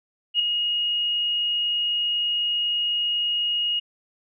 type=tone with ADSR envelope; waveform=sine; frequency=2874 Hz; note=F7; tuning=49 cents sharp; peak=-15 dBFS; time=0.34-3.8 s; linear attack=56 ms; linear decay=4 ms; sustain=-6 dB; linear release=14 ms; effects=none